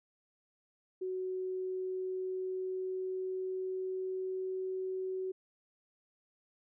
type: tone with pitch glide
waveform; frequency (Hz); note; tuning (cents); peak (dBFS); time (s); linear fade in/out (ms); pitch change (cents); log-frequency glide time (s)
sine; 371.9 to 375.4; F#4 to F#4; +9 to +25; -34; 1.01-5.32; 10; +16; 1.16-4.65
effects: none